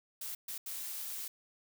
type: noise bursts at uneven times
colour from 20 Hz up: blue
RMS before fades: -41 dBFS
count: 3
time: 0.21-0.35 / 0.48-0.58 / 0.66-1.28 s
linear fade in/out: 5 ms
effects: none